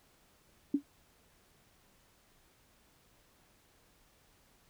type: tone with exponential decay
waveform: sine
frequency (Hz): 284.2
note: C#4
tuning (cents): +43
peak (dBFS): -22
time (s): 0.74-0.83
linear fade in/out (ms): 5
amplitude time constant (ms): 18
effects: pink hiss -67 dBFS RMS until 4.69 s